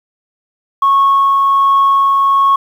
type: tone with tremolo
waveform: sine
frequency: 1100 Hz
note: C#6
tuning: 14 cents flat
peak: -5 dBFS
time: 0.82-2.56 s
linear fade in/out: 5 ms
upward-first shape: triangle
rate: 1.3 Hz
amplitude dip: 25%
effects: tanh soft clip ceiling -4 dBFS + 7-bit